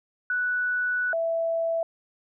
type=tone pair in turn; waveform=sine; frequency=1480 / 661.7 Hz; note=F#6 / E5; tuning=0 / +6 cents; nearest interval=octave + major second; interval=1394 cents; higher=first; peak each=-23 dBFS; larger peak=neither; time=0.3-1.13 / 1.13-1.83 s; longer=first; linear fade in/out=2 ms; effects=none